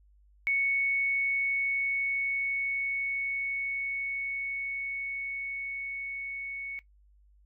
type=tone with level ramp; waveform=sine; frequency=2217 Hz; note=C#7; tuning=in tune; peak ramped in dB=-24 to -35 dBFS; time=0.47-6.79 s; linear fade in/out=0 ms; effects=noise-tail reverb RT60 0.1 s tail -17 dB re dry + added 50 Hz sine -58 dBFS peak until 7.45 s